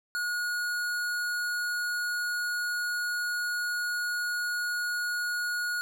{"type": "tone with hard clipping", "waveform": "sine", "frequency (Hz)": 1446, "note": "F#6", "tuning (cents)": -40, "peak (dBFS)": -30, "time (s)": [0.15, 5.81], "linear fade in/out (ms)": 0, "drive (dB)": 16, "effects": []}